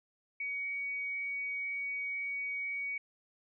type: tone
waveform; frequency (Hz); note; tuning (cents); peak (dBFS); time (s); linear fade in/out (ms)
sine; 2251; C#7; +26; -34; 0.4-2.98; 5
effects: none